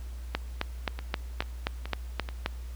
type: two click trains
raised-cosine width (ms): 0.3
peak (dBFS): -11 / -21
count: 9 / 4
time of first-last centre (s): 0.35-2.461 / 0.99-2.289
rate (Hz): 3.79 / 2.31
effects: added 60 Hz sine -36 dBFS peak until 2.75 s + pink hiss -55 dBFS RMS until 2.75 s